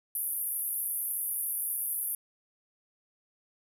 pink band-pass noise, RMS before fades -33 dBFS, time 0.15-2.15 s, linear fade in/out 2 ms, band 10000 to 14000 Hz, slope 96 dB/octave, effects none

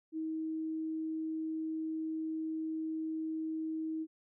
sine tone, 317.8 Hz, D#4, 37 cents sharp, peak -34 dBFS, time 0.12-4.07 s, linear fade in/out 50 ms, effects none

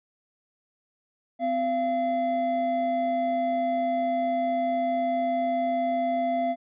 triangle tone pair together, 256.2 / 684 Hz, C4 / F5, -36 / -36 cents, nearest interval octave + perfect fourth, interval 1700 cents, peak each -28 / -22 dBFS, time 1.39-6.56 s, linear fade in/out 50 ms, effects resampled to 8000 Hz

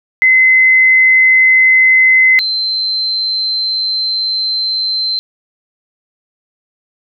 sine tone pair in turn, 2048 / 4101 Hz, C7 / C8, -38 / -36 cents, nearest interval octave, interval 1202 cents, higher second, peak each -5 / -13 dBFS, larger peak first, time 0.22-2.39 / 2.39-5.19 s, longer second, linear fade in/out 0 ms, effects none

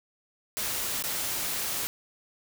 white noise with dropouts, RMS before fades -31 dBFS, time 0.57-1.87 s, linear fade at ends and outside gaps 0 ms, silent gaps 1.024-1.039 s, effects none

